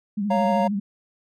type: tone with vibrato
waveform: sine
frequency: 203.1 Hz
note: G#3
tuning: 38 cents flat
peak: -22 dBFS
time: 0.17-0.8 s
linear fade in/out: 10 ms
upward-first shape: sine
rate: 13 Hz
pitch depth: 74 cents each way
type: chord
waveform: triangle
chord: Bb minor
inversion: first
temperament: equal with one note detuned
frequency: 554.4 / 698.5 / 928.6 Hz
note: Db5 / F5 / Bb5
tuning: 0 / 0 / -7 cents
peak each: -22 dBFS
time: 0.3-0.68 s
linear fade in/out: 10 ms
effects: none